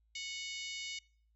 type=harmonic tone with a mistuned harmonic; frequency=736 Hz; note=F#5; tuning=9 cents flat; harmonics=3 / 4 / 5 / 6 / 7 / 8 / 9 / 10; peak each=-44 / -46 / -48 / -50 / -51 / -52 / -53 / -54 dBFS; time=0.15-0.99 s; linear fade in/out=5 ms; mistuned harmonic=7; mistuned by=-44 cents; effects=noise-tail reverb RT60 0.5 s tail -24 dB re dry + added 55 Hz sine -69 dBFS peak until 1.35 s